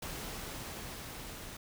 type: noise with level ramp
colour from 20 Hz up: pink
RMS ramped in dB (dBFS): -41 to -46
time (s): 0.02-1.57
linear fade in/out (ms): 5
effects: none